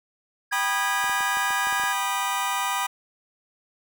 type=tone; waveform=triangle; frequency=1647 Hz; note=G#6; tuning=15 cents flat; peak=-25 dBFS; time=0.51-1.93 s; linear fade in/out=10 ms
type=chord; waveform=sawtooth; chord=G augmented; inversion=none; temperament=just; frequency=784 / 980 / 1225 Hz; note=G5 / B5 / D#6; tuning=0 / -14 / -27 cents; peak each=-26 / -23 / -25 dBFS; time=0.52-2.87 s; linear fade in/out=10 ms
type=clicks; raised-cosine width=1 ms; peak=-27 dBFS; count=9; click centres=1.042 / 1.096 / 1.207 / 1.371 / 1.506 / 1.671 / 1.726 / 1.798 / 1.837 s
effects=none